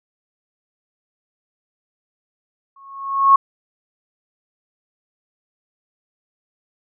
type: tone with exponential growth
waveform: sine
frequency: 1096 Hz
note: C#6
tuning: 20 cents flat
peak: -5 dBFS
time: 2.76-3.36 s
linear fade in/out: 5 ms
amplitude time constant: 130 ms
effects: none